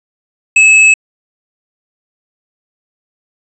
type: tone with tanh clipping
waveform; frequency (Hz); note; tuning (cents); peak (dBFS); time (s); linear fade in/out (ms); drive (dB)
triangle; 2594; E7; -28; -5; 0.56-0.94; 5; 17
effects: resampled to 24000 Hz